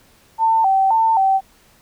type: tone with vibrato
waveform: sine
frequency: 832 Hz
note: G#5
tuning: 3 cents sharp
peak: -12 dBFS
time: 0.38-1.41 s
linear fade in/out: 50 ms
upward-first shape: square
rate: 1.9 Hz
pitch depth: 130 cents each way
effects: pink hiss -53 dBFS RMS until 1.81 s